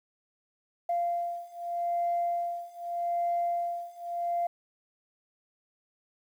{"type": "beating tone pair", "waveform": "sine", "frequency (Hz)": [692, 692.82], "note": ["F5", "F5"], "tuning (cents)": [-16, -14], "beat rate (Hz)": 0.82, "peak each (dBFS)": [-31, -30], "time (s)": [0.89, 4.47], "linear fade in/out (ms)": 5, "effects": ["tanh soft clip ceiling -21 dBFS", "10-bit"]}